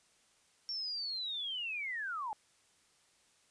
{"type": "linear sweep", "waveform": "sine", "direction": "down", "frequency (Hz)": [5500, 814], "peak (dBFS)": -36, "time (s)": [0.69, 2.33], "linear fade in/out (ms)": 0, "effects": ["white hiss -69 dBFS RMS until 3.5 s", "resampled to 22050 Hz"]}